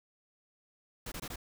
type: noise bursts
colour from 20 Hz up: pink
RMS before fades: -41 dBFS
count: 4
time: 1.06-1.359 s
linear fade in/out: 5 ms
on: 59 ms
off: 21 ms
effects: none